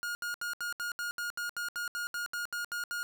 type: tone bursts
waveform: 45% pulse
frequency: 1429 Hz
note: F6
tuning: 39 cents sharp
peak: -33 dBFS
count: 16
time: 0.03-3.03 s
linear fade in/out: 0 ms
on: 120 ms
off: 72 ms
effects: none